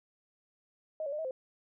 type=tone with pitch steps; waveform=sine; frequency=627 / 560 / 602 / 641 / 520 Hz; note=D#5 / C#5 / D5 / E5 / C5; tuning=+13 / +18 / +43 / -49 / -11 cents; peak=-33 dBFS; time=1-1.31 s; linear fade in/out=2 ms; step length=62 ms; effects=none